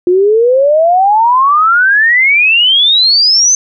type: exponential sweep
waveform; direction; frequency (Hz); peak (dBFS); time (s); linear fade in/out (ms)
sine; up; 349.2 to 6272; -5; 0.07-3.55; 2
effects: none